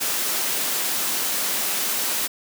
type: high-pass noise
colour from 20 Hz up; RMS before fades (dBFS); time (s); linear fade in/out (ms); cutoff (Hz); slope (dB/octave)
white; -24; 0-2.28; 20; 180; 24
effects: none